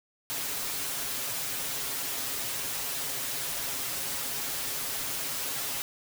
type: noise with comb filter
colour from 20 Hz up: white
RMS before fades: -33 dBFS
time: 0.3-5.82 s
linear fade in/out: 0 ms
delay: 7.3 ms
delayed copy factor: +0.7
effects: none